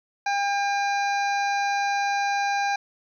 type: harmonic tone with a mistuned harmonic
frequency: 803 Hz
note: G5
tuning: 41 cents sharp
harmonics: 1 / 2 / 3 / 5 / 6 / 7 / 8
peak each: -23 / -29 / -32 / -38 / -43 / -42 / -43 dBFS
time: 0.26-2.76 s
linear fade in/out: 5 ms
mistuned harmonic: 8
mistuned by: -64 cents
effects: 10-bit